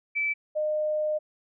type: tone pair in turn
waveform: sine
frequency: 2314 / 610.6 Hz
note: D7 / D#5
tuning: -26 / -33 cents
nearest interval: octave + major seventh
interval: 2307 cents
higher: first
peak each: -24 dBFS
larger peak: neither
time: 0.15-0.34 / 0.55-1.19 s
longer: second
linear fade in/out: 20 ms
effects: none